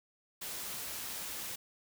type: noise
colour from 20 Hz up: white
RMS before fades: -41 dBFS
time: 0.41-1.56 s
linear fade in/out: 10 ms
effects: none